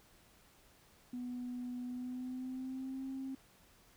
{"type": "tone with pitch glide", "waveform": "sine", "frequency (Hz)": [246.9, 266.2], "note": ["B3", "C4"], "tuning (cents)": [0, 30], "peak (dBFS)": -38, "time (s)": [1.13, 3.35], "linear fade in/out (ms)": 5, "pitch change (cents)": 130, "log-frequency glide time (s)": [1.84, 3.04], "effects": ["tanh soft clip ceiling -35 dBFS", "pink hiss -65 dBFS RMS until 3.96 s"]}